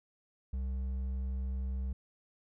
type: tone with hard clipping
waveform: triangle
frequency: 65.2 Hz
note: C2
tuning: 5 cents flat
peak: -34 dBFS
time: 0.53-1.93 s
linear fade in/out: 5 ms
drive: 8 dB
effects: none